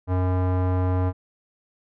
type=tone with low-pass filter; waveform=square; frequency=91.7 Hz; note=F#2; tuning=15 cents flat; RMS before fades=-22 dBFS; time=0.07-1.13 s; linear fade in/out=50 ms; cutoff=1000 Hz; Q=1.3; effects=none